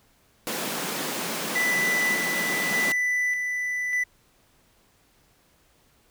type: high-pass noise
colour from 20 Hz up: pink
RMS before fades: -30 dBFS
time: 0.47-2.92 s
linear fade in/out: 0 ms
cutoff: 160 Hz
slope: 48 dB/octave
type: tone with tremolo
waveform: triangle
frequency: 1987 Hz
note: B6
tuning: 10 cents sharp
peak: -20 dBFS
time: 1.55-4.04 s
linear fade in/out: 10 ms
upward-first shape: square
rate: 0.84 Hz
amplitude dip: 35%
effects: pink hiss -62 dBFS RMS until 6.1 s